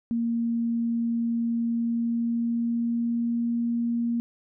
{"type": "tone with pitch glide", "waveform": "sine", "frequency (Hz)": [232.6, 235], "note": ["A#3", "A#3"], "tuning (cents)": [-4, 14], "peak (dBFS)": -23, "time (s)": [0.11, 4.2], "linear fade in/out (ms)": 0, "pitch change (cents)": 18, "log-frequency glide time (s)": [1.69, 3.53], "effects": []}